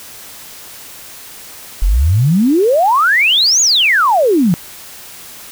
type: exponential two-way sweep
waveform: sine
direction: up then down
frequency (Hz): 39.57 to 6950 to 159.8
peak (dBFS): -8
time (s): 1.82-4.54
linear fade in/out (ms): 0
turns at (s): 3.61
effects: white hiss -34 dBFS RMS until 5.51 s